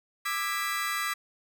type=chord; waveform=35% pulse; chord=E dominant seventh; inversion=third; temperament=just; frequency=1186.7 / 1318.5 / 1648.1 / 1977.8 Hz; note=D6 / E6 / G#6 / B6; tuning=+18 / 0 / -14 / +2 cents; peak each=-31 / -36 / -35 / -31 dBFS; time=0.25-1.14 s; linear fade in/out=10 ms; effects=none